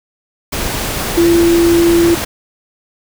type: tone in noise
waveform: sine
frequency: 339.5 Hz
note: F4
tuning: 49 cents flat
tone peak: -7 dBFS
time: 1.17-2.15 s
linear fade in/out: 10 ms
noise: pink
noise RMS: -19 dBFS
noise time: 0.52-2.25 s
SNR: +9 dB
effects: none